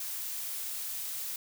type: noise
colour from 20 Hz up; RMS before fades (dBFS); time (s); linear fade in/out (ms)
blue; -37; 0-1.36; 2
effects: none